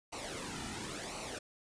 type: noise with flanger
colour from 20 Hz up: pink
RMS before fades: -42 dBFS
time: 0.12-1.39 s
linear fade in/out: 10 ms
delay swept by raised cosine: 0.58 to 1.88 ms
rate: 0.95 Hz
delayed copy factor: -0.7
effects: resampled to 22050 Hz